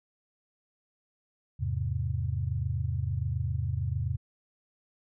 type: chord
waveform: sine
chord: E augmented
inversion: none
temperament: equal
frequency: 82.41 / 103.83 / 130.81 Hz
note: E2 / G#2 / B#2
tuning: 0 / 0 / 0 cents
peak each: -32 dBFS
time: 1.59-4.17 s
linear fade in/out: 20 ms
effects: none